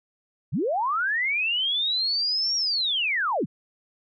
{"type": "linear two-way sweep", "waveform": "sine", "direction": "up then down", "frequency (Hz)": [94.6, 5640, 94.6], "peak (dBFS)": -22, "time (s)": [0.52, 3.46], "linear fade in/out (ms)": 20, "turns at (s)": 2.56, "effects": []}